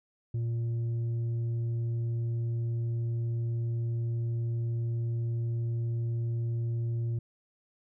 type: tone with tanh clipping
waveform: sine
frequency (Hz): 116.54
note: A#2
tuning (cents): 0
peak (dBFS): -29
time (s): 0.34-7.19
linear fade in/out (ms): 5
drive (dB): 4
effects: none